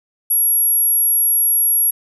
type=tone; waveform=sine; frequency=11280 Hz; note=F9; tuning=16 cents sharp; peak=-12 dBFS; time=0.3-1.91 s; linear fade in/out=10 ms; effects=none